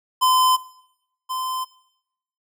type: tone pair in turn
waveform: square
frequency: 1024 / 1030.5 Hz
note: C6 / C6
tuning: -38 / -27 cents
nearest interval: unison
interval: 11 cents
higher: second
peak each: -15 / -25 dBFS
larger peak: first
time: 0.21-0.57 / 1.29-1.65 s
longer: neither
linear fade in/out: 20 ms
effects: noise-tail reverb RT60 0.8 s tail -19 dB re dry